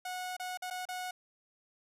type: tone with dropouts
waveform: sawtooth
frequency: 732 Hz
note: F#5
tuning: 19 cents flat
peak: -33 dBFS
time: 0.05-1.11 s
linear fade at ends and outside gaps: 5 ms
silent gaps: 0.367-0.397 / 0.574-0.621 / 0.702-0.708 / 0.854-0.887 s
effects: resampled to 32000 Hz